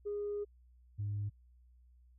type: tone pair in turn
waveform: sine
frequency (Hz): 411.2 / 102.8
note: G#4 / G#2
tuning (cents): -17 / -17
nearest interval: 2 octaves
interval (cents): 2400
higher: first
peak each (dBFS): -34 / -33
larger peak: second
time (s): 0.05-0.45 / 0.98-1.3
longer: first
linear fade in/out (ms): 20
effects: tanh soft clip ceiling -31 dBFS + added 61 Hz sine -60 dBFS peak until 2.18 s